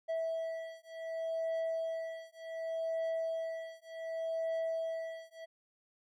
triangle beating tone pair, 653 / 653.67 Hz, E5 / E5, -17 / -15 cents, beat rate 0.67 Hz, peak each -36 / -36 dBFS, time 0.08-5.46 s, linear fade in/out 20 ms, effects none

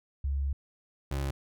sine / 30% pulse tone pair in turn, 69.3 / 68.86 Hz, C#2 / C#2, 0 / -11 cents, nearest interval unison, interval 11 cents, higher first, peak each -27 dBFS, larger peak neither, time 0.24-0.53 / 1.11-1.31 s, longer first, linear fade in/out 5 ms, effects none

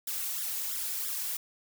blue noise with flanger, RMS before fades -34 dBFS, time 0.07-1.37 s, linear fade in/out 5 ms, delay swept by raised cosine 0.55 to 2.75 ms, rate 3 Hz, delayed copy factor +1, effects none

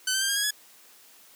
10% pulse tone with pitch steps, 1518 / 1550.8 / 1584.3 / 1618.5 / 1653.5 / 1689.2 Hz, F#6 / G6 / G6 / G#6 / G#6 / G#6, +44 / -19 / +18 / -45 / -8 / +29 cents, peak -15 dBFS, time 0.07-0.508 s, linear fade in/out 5 ms, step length 73 ms, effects white hiss -54 dBFS RMS until 1.35 s + high-pass 200 Hz 12 dB/octave

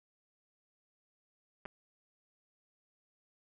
clicks, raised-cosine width 0.5 ms, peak -28 dBFS, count 2, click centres 1.654 / 1.659 s, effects none

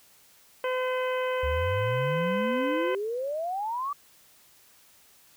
harmonic tone, 510 Hz, C5, 44 cents flat, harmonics 1 / 2 / 3 / 4 / 5 / 6, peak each -27 / -33 / -37 / -39 / -41 / -43 dBFS, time 0.64-2.95 s, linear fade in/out 2 ms
sine exponential sweep, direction up, 69 to 1174.7 Hz, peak -28 dBFS, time 1.43-3.93 s, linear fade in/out 5 ms
effects white hiss -58 dBFS RMS until 5.36 s

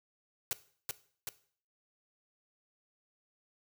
white noise with echo, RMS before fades -33 dBFS, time 0.51-0.53 s, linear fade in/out 0 ms, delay 380 ms, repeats 2, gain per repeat -3 dB, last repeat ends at 1.29 s, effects noise-tail reverb RT60 0.5 s tail -17 dB re dry

